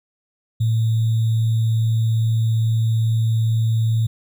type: tone with sample-and-hold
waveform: sine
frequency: 112.2 Hz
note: A2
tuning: 34 cents sharp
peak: -15 dBFS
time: 0.6-4.07 s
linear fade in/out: 10 ms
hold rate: 3675 Hz
effects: none